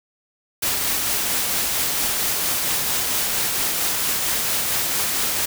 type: noise with tremolo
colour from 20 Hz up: white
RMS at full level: -21 dBFS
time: 0.62-5.46 s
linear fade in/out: 10 ms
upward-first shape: triangle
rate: 4.4 Hz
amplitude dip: 25%
effects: none